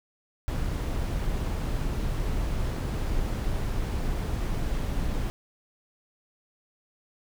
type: noise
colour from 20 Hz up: brown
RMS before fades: -28 dBFS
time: 0.48-5.3 s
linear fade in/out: 0 ms
effects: none